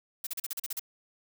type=noise bursts; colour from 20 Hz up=blue; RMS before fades=-34 dBFS; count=9; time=0.24-0.796 s; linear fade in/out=5 ms; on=28 ms; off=38 ms; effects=none